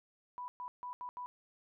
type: tone bursts at uneven times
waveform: sine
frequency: 987.8 Hz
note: B5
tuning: in tune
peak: -40 dBFS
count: 5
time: 0.38-0.48 / 0.6-0.68 / 0.83-0.93 / 1.01-1.09 / 1.17-1.26 s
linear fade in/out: 0 ms
effects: none